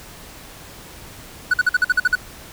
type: tone bursts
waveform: triangle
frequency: 1480 Hz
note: F#6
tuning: in tune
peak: -10 dBFS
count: 9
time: 1.51-2.154 s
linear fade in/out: 5 ms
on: 28 ms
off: 49 ms
effects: pink hiss -40 dBFS RMS until 2.52 s